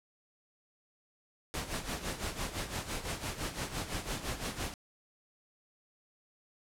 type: noise with tremolo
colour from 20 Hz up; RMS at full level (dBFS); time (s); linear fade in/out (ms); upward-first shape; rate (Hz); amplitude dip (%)
pink; -35; 1.54-4.74; 0; sine; 5.9; 70
effects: low-pass 11000 Hz 12 dB/octave